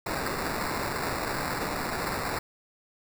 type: noise with sample-and-hold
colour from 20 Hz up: white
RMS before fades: -31 dBFS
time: 0.06-2.39 s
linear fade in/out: 5 ms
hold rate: 3150 Hz
effects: none